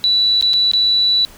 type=tone with dropouts; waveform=sine; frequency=3951 Hz; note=B7; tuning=in tune; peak=-11 dBFS; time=0.04-1.25 s; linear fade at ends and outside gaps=0 ms; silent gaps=0.411-0.425 / 0.533-0.538 / 0.715-0.735 s; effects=pink hiss -42 dBFS RMS until 1.37 s